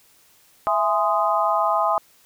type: harmonic tone with a mistuned harmonic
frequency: 207.4 Hz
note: G#3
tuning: 2 cents flat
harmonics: 3 / 4 / 5 / 6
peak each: -23 / -23 / -23 / -23 dBFS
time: 0.67-1.98 s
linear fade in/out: 0 ms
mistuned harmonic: 3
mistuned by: +110 cents
effects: white hiss -56 dBFS RMS until 2.25 s